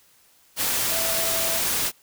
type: tone in noise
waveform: sine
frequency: 659.3 Hz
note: E5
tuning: in tune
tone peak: -31 dBFS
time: 0.88-1.61 s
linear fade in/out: 50 ms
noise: white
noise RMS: -24 dBFS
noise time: 0.56-1.92 s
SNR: -10 dB
effects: white hiss -58 dBFS RMS until 2.02 s